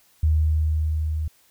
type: tone with level ramp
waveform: sine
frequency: 77.78 Hz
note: D#2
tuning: in tune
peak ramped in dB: -15 to -23 dBFS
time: 0.23-1.28 s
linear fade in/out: 5 ms
effects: white hiss -59 dBFS RMS until 1.5 s